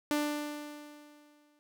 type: tone with exponential decay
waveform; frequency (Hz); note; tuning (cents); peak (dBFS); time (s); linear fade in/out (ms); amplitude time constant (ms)
sawtooth; 295.8; D4; +13; -23; 0.11-1.59; 0; 320
effects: none